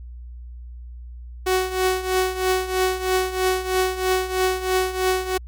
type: tone with tremolo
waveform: sawtooth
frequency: 372.4 Hz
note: F#4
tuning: 11 cents sharp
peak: -12 dBFS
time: 1.46-5.38 s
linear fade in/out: 10 ms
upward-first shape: triangle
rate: 3.1 Hz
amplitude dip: 80%
effects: added 60 Hz sine -34 dBFS peak until 5.47 s + MP3 96 kbps